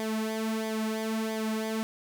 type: tone with flanger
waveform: sawtooth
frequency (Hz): 220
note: A3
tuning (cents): 0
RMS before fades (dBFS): -31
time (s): 0-1.83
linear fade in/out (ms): 0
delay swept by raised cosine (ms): 0.72 to 3.82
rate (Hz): 1.5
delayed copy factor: -0.7
effects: none